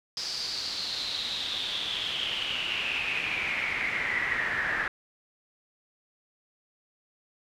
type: noise with band-pass filter sweep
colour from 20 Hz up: brown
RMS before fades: -31 dBFS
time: 0.17-4.88 s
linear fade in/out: 2 ms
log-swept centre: 5000 to 1700 Hz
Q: 7.7
effects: none